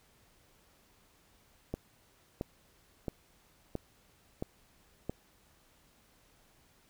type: click train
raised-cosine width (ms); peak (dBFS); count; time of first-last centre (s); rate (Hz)
2; -21; 6; 1.74-5.096; 1.49
effects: pink hiss -66 dBFS RMS until 6.89 s